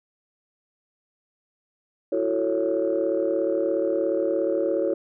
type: chord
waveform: sine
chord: F# minor seventh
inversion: third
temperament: just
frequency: 333 / 370 / 444 / 555 Hz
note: E4 / F#4 / A4 / C#5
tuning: +18 / 0 / +16 / +2 cents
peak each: -26 / -27 / -27 / -24 dBFS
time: 2.12-4.94 s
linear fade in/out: 5 ms
effects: tanh soft clip ceiling -13 dBFS